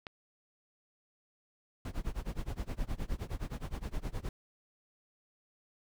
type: click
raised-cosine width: 0.3 ms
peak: -25 dBFS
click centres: 0.068 s
type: noise with tremolo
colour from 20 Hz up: brown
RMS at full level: -34 dBFS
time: 1.85-4.29 s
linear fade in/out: 2 ms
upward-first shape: sine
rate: 9.6 Hz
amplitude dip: 95%
effects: none